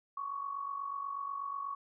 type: tone with amplitude modulation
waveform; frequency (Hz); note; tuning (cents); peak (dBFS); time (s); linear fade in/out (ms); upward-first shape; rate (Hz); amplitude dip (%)
sine; 1117; C#6; +13; -33; 0.17-1.75; 5; sine; 48.2; 65
effects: none